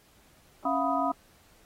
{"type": "tone cluster", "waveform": "sine", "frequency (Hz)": [276.5, 674, 720, 987, 1250], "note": ["C#4", "E5", "F#5", "B5", "D#6"], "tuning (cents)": [-4, 38, -47, -1, 8], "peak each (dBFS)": -31, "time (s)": [0.65, 1.12], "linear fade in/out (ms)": 5, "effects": ["pink hiss -61 dBFS RMS until 1.65 s", "AAC 48 kbps"]}